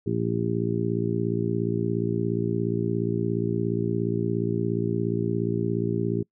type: harmonic tone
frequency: 57.1 Hz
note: A#1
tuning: 35 cents flat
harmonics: 2 / 3 / 4 / 5 / 6 / 7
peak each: -29 / -29 / -31 / -35 / -30 / -30 dBFS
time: 0.06-6.23 s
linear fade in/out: 10 ms
effects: noise-tail reverb RT60 0.1 s tail -26 dB re dry